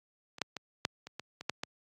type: clicks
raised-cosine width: 0.2 ms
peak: -28 / -13 / -21 / -10 / -27 / -22 / -25 / -13 / -17 dBFS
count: 9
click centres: 0.384 / 0.417 / 0.567 / 0.851 / 1.07 / 1.196 / 1.41 / 1.496 / 1.635 s
effects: high-pass 100 Hz 12 dB/octave + AAC 64 kbps